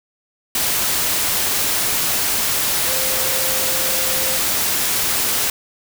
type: tone in noise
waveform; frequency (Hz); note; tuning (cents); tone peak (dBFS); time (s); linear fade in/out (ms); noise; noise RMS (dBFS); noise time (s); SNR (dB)
sine; 523.3; C5; 0; -29; 2.87-4.38; 2; white; -19; 0.55-5.5; -13
effects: none